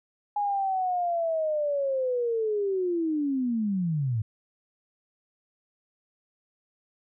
sine linear sweep, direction down, 830.6 to 103.83 Hz, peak -24 dBFS, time 0.36-4.22 s, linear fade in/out 5 ms, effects none

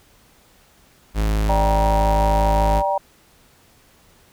45% pulse tone, 52.8 Hz, G#1, 29 cents sharp, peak -17 dBFS, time 1.14-2.83 s, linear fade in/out 50 ms
sine chord, G minor, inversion second, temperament equal with one note detuned, 587.3 / 784 / 947.5 Hz, D5 / G5 / Bb5, 0 / 0 / +28 cents, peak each -22 dBFS, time 1.49-2.98 s, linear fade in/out 5 ms
effects pink hiss -54 dBFS RMS until 4.32 s

